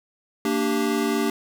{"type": "chord", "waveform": "square", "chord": "G minor", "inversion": "first", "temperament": "equal with one note detuned", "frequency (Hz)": [229.6, 293.7, 392], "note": ["Bb3", "D4", "G4"], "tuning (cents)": [-26, 0, 0], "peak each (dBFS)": -26, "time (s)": [0.45, 1.3], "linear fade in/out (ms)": 2, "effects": []}